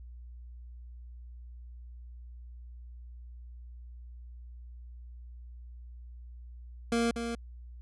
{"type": "tone with echo", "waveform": "25% pulse", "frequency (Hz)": 233.1, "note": "A#3", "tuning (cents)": 0, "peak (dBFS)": -22, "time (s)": [6.92, 7.11], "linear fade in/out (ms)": 2, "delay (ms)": 240, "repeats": 1, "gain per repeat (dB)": -7, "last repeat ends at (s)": 7.35, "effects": ["added 60 Hz sine -44 dBFS peak until 7.81 s", "resampled to 24000 Hz"]}